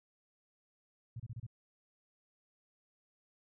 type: tone bursts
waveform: sine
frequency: 115.7 Hz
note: A#2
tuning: 13 cents flat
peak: -40 dBFS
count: 5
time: 1.16-1.466 s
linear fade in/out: 5 ms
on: 38 ms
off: 29 ms
effects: none